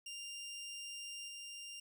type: tone with level steps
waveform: 20% pulse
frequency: 2794 Hz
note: F7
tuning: in tune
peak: -40 / -42 dBFS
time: 0.06-1.8 s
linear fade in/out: 5 ms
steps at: 1.28 s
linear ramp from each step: 2 ms
effects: none